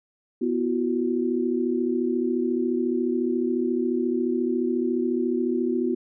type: chord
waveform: sine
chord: B suspended fourth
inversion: none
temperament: equal with one note detuned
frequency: 246.9 / 335.8 / 370 Hz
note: B3 / E4 / F#4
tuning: 0 / +32 / 0 cents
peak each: -25 / -27 / -26 dBFS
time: 0.41-5.95 s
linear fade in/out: 10 ms
effects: none